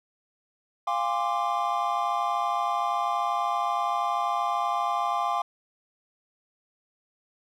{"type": "chord", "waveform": "triangle", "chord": "D half-diminished seventh", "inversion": "first", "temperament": "equal with one note detuned", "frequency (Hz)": [698.5, 811.2, 1046.5, 1174.7], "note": ["F5", "Ab5", "C6", "D6"], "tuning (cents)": [0, -41, 0, 0], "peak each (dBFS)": -28, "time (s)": [0.87, 5.42], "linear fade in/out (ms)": 5, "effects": []}